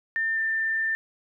sine tone pair in turn, 1800 / 1788.6 Hz, A6 / A6, +39 / +28 cents, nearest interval unison, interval 11 cents, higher first, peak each -23 dBFS, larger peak neither, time 0.16-0.36 / 0.36-0.95 s, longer second, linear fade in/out 0 ms, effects none

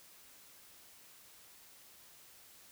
silence, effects white hiss -59 dBFS RMS until 2.71 s

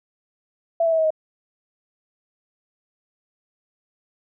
sine tone with pitch steps, 668 / 657.7 / 647.5 / 637.5 / 627.6 Hz, E5 / E5 / E5 / D#5 / D#5, +23 / -4 / -31 / +42 / +15 cents, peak -16 dBFS, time 0.8-1.105 s, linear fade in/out 5 ms, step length 61 ms, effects none

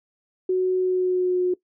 sine tone with pitch glide, 370 to 362.2 Hz, F#4 to F#4, 0 to -37 cents, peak -18 dBFS, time 0.49-1.54 s, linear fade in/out 5 ms, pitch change -37 cents, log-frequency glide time 0.78-1.41 s, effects noise-tail reverb RT60 0.1 s tail -19 dB re dry

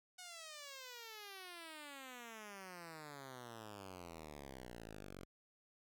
5% pulse exponential sweep, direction down, 740 to 44.43 Hz, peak -39 dBFS, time 0.18-5.25 s, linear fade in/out 10 ms, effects none

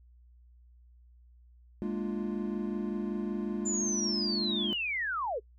triangle chord, Bb dominant seventh, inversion third, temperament equal with one note detuned, 207.7 / 233.1 / 297.6 / 349.2 Hz, Ab3 / Bb3 / D4 / F4, 0 / 0 / +23 / 0 cents, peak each -32 / -36 / -38 / -35 dBFS, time 1.82-4.73 s, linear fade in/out 0 ms
sine linear sweep, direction down, 7170 to 389.5 Hz, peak -30 dBFS, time 3.65-5.4 s, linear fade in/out 20 ms
effects noise-tail reverb RT60 0.1 s tail -24 dB re dry + added 60 Hz sine -55 dBFS peak until 5.58 s

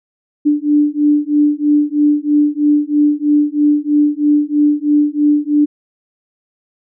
sine beating tone pair, 293.7 / 296.8 Hz, D4 / D4, 0 / +18 cents, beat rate 3.1 Hz, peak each -13 dBFS, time 0.45-5.66 s, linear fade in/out 20 ms, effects none

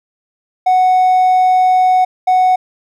triangle tone pair in turn, 740 / 740 Hz, F#5 / F#5, 0 / 0 cents, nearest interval unison, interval 0 cents, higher neither, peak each -5 dBFS, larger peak neither, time 0.66-2.05 / 2.27-2.56 s, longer first, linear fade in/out 10 ms, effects tanh soft clip ceiling -2 dBFS

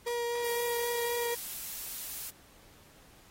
35% pulse tone with vibrato, 475 Hz, A#4, 33 cents sharp, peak -29 dBFS, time 0.06-1.35 s, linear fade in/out 10 ms, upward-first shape triangle, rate 3.9 Hz, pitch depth 12 cents each way
blue noise, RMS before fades -39 dBFS, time 0.43-2.31 s, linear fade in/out 20 ms
effects pink hiss -59 dBFS RMS until 3.3 s + AAC 48 kbps

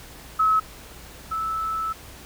sine tone pair in turn, 1289 / 1310.8 Hz, E6 / E6, -39 / -10 cents, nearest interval unison, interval 29 cents, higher second, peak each -16 / -24 dBFS, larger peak first, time 0.39-0.6 / 1.31-1.93 s, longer second, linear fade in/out 10 ms, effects added 60 Hz sine -47 dBFS peak until 2.25 s + pink hiss -44 dBFS RMS until 2.25 s

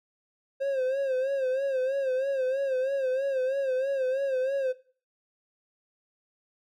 triangle tone with vibrato, 532 Hz, C5, 29 cents sharp, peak -23 dBFS, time 0.6-4.73 s, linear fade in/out 20 ms, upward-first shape sine, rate 3.1 Hz, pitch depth 76 cents each way, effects noise-tail reverb RT60 0.4 s tail -17 dB re dry

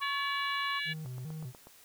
sine tone, 1108.7 Hz, C#6, in tune, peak -34 dBFS, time 0-0.8 s, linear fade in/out 20 ms
harmonic tone, 572 Hz, D5, 46 cents flat, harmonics 3 / 4 / 5 / 6 / 7, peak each -36 / -38 / -40 / -42 / -43 dBFS, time 0.01-0.94 s, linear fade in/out 20 ms
triangle tone with vibrato, 140.9 Hz, C#3, 29 cents sharp, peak -36 dBFS, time 0.85-1.53 s, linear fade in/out 50 ms, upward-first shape square, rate 2.5 Hz, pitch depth 190 cents each way
click train, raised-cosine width 1 ms, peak -36 dBFS, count 6, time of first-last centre 1.06-1.671 s, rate 8.19 Hz
effects white hiss -58 dBFS RMS until 1.84 s

